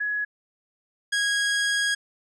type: tone pair in turn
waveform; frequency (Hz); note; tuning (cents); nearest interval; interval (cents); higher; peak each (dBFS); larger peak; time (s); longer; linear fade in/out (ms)
sine / sawtooth; 1681 / 1646.4; G#6 / G#6; +20 / -16; unison; 36; first; -24 / -18; second; 0-0.25 / 1.12-1.95; second; 10
effects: resampled to 22050 Hz